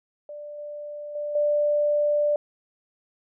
sine tone with level steps, 590 Hz, D5, 8 cents sharp, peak -35 / -33 / -27 / -19 dBFS, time 0.29-2.36 s, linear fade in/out 2 ms, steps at 0.58 / 1.15 / 1.35 s, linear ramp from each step 5 ms, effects none

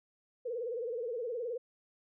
sine tone with vibrato, 474.3 Hz, A#4, 30 cents sharp, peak -34 dBFS, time 0.45-1.58 s, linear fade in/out 10 ms, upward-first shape sine, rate 19 Hz, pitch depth 120 cents each way, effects none

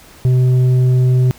triangle tone with tanh clipping, 127.1 Hz, C3, 50 cents flat, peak -10 dBFS, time 0.25-1.31 s, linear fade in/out 0 ms, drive 10 dB, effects pink hiss -42 dBFS RMS until 1.38 s

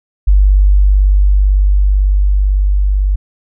sine tone with level ramp, 49 Hz, G1, in tune, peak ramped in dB -4 to -9 dBFS, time 0.27-3.16 s, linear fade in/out 10 ms, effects none

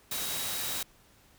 sine tone in noise, 3830 Hz, A#7, 46 cents sharp, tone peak -41 dBFS, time 0.11-0.83 s, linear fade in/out 5 ms, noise white, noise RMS -34 dBFS, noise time 0.11-0.83 s, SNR -10 dB, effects pink hiss -61 dBFS RMS until 1.38 s

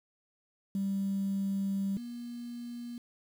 sine tone pair in turn, 196 / 239.4 Hz, G3 / A#3, 0 / +46 cents, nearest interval minor third, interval 346 cents, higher second, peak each -28 / -38 dBFS, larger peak first, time 0.75-1.97 / 1.97-2.98 s, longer first, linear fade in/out 2 ms, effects tanh soft clip ceiling -25 dBFS + 9-bit

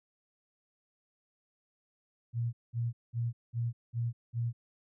sine tone bursts, 117.8 Hz, A#2, 19 cents sharp, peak -29 dBFS, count 6, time 2.33-4.53 s, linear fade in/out 50 ms, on 200 ms, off 200 ms, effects none

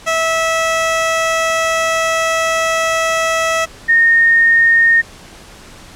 15% pulse / sine tone pair in turn, 652 / 1839.8 Hz, E5 / A#6, -19 / -23 cents, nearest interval octave + tritone, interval 1796 cents, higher second, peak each -7 dBFS, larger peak neither, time 0.06-3.66 / 3.88-5.02 s, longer first, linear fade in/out 20 ms, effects pink hiss -38 dBFS RMS until 5.95 s + low-pass 9000 Hz 12 dB/octave

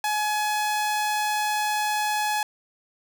sawtooth tone, 845 Hz, G#5, 30 cents sharp, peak -19 dBFS, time 0.04-2.43 s, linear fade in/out 2 ms, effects none

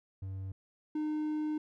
triangle tone pair in turn, 95.8 / 305.4 Hz, G2 / D#4, -39 / -32 cents, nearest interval octave + minor sixth, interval 2007 cents, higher second, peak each -35 / -29 dBFS, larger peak second, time 0.22-0.52 / 0.95-1.58 s, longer second, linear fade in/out 5 ms, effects none

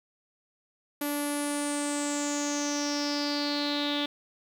sawtooth tone with low-pass filter sweep, 290.4 Hz, D4, 19 cents flat, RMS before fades -30 dBFS, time 1.01-4.06 s, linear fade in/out 5 ms, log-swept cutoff 12000 to 3500 Hz, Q 8, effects 9-bit

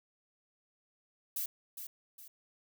violet noise with echo, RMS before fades -36 dBFS, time 1.36-1.46 s, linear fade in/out 5 ms, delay 410 ms, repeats 2, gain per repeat -8 dB, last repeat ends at 2.28 s, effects none

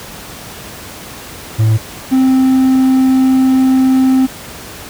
triangle tone pair in turn, 110 / 261.6 Hz, A2 / C4, 0 / 0 cents, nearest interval octave + minor third, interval 1500 cents, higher second, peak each -5 dBFS, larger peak neither, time 1.58-1.78 / 2.11-4.27 s, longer second, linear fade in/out 20 ms, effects pink hiss -30 dBFS RMS until 4.89 s + high-pass 60 Hz 12 dB/octave

